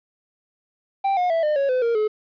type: tone with pitch steps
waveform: triangle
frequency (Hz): 784 / 718.9 / 659.3 / 604.5 / 554.4 / 508.4 / 466.2 / 427.5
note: G5 / F5 / E5 / D5 / C#5 / C5 / A#4 / A4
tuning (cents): 0 / +50 / 0 / +50 / 0 / -50 / 0 / -50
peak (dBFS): -16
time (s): 1.04-2.08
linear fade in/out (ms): 10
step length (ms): 130
effects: resampled to 11025 Hz + 9-bit